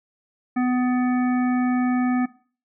harmonic tone, 250 Hz, B3, 21 cents sharp, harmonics 1 / 3 / 5 / 7 / 9, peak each -19 / -29 / -33 / -36 / -38 dBFS, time 0.56-2.26 s, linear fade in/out 10 ms, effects noise-tail reverb RT60 0.4 s tail -18 dB re dry

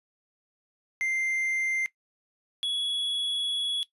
triangle tone pair in turn, 2091 / 3369 Hz, C7 / G#7, -2 / +24 cents, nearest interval minor sixth, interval 826 cents, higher second, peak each -24 dBFS, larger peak neither, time 1.01-1.86 / 2.63-3.83 s, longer second, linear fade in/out 0 ms, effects noise-tail reverb RT60 0.1 s tail -17 dB re dry + resampled to 32000 Hz

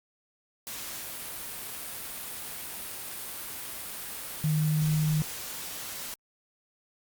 sine tone in noise, 154 Hz, D#3, 17 cents flat, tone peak -23 dBFS, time 4.44-5.22 s, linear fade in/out 0 ms, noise white, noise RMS -38 dBFS, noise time 0.67-6.14 s, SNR +12 dB, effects Opus 48 kbps

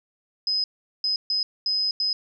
sine tone bursts at uneven times, 5050 Hz, D#8, 25 cents sharp, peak -21 dBFS, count 5, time 0.47-0.64 / 1.04-1.16 / 1.3-1.43 / 1.66-1.91 / 2-2.13 s, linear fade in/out 2 ms, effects none

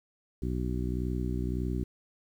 harmonic tone, 61.74 Hz, B1, in tune, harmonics 1 / 2 / 3 / 4 / 5 / 6, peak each -32 / -35 / -37 / -38 / -39 / -40 dBFS, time 0.42-1.84 s, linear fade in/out 5 ms, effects 10-bit

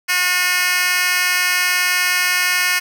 10% pulse tone with high-pass filter, 361.1 Hz, F#4, 42 cents flat, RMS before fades -17 dBFS, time 0.08-2.8 s, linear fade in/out 20 ms, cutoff 2100 Hz, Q 1.2, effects none

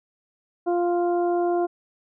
harmonic tone, 349.2 Hz, F4, in tune, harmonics 1 / 2 / 3 / 4, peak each -21 / -25 / -37 / -41 dBFS, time 0.66-1.67 s, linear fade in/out 20 ms, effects none

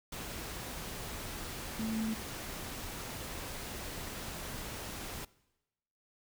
sine tone in noise, 221.1 Hz, A3, 9 cents sharp, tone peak -33 dBFS, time 1.79-2.14 s, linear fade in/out 5 ms, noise pink, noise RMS -42 dBFS, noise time 0.12-5.25 s, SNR +6 dB, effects noise-tail reverb RT60 1.0 s tail -22 dB re dry

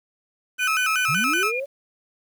35% pulse tone with vibrato, 1396.9 Hz, F6, in tune, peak -19 dBFS, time 0.58-1.52 s, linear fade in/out 50 ms, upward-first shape square, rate 5.3 Hz, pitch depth 130 cents each way
sine tone with pitch glide, 2451 to 2420 Hz, D#7 to D#7, -27 to -49 cents, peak -25 dBFS, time 0.59-1.6 s, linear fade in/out 5 ms, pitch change -22 cents, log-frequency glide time 0.71-1.11 s
sine linear sweep, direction up, 116.3 to 574 Hz, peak -26 dBFS, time 1.08-1.66 s, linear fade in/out 20 ms
effects 9-bit

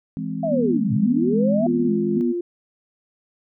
sine chord, E augmented, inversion none, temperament equal, 164.81 / 207.7 / 261.6 Hz, E3 / G#3 / B#3, 0 / 0 / 0 cents, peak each -29 dBFS, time 0.17-2.21 s, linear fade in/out 0 ms
sine linear two-way sweep, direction down then up, 688 to 110.5 to 688 Hz, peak -20 dBFS, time 0.43-1.67 s, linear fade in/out 5 ms, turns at 0.93 s
sine tone with vibrato, 225.8 Hz, A3, 45 cents sharp, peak -19 dBFS, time 0.5-2.33 s, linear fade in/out 20 ms, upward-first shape square, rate 1.8 Hz, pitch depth 130 cents each way
sine tone, 349.2 Hz, F4, in tune, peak -22 dBFS, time 1.66-2.41 s, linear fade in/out 5 ms
effects none

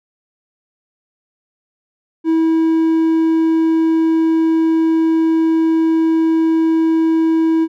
triangle tone, 324 Hz, E4, 30 cents flat, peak -9 dBFS, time 2.24-7.68 s, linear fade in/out 50 ms, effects none

